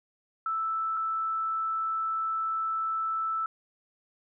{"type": "tone pair in turn", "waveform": "sine", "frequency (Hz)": [1318.5, 1318.5], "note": ["E6", "E6"], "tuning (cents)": [0, 0], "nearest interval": "unison", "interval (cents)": 0, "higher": "neither", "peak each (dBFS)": -27, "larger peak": "neither", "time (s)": [[0.46, 0.97], [0.97, 3.46]], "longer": "second", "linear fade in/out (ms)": 2, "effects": []}